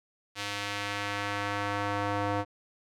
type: tone with band-pass filter sweep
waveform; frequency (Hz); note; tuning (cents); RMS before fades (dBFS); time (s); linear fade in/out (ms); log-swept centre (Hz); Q
square; 101.8; G#2; -34; -32; 0.35-2.45; 50; 3400 to 800; 0.88
effects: none